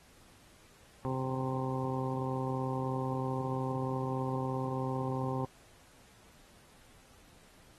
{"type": "harmonic tone", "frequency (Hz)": 130.81, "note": "C3", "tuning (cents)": 0, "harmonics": [1, 2, 3, 4, 6, 7, 8], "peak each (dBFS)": [-35, -38, -40, -41, -43, -43, -44], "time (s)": [1.05, 5.45], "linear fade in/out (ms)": 0, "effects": ["pink hiss -61 dBFS RMS until 7.78 s", "AAC 32 kbps"]}